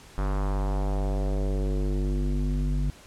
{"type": "tone with low-pass filter sweep", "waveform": "square", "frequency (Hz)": 49, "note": "G1", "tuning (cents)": 0, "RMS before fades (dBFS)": -26, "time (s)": [0.18, 2.9], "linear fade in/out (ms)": 0, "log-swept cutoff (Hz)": [1300, 190], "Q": 2, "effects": ["pink hiss -50 dBFS RMS until 3.06 s", "low-pass 10000 Hz 12 dB/octave"]}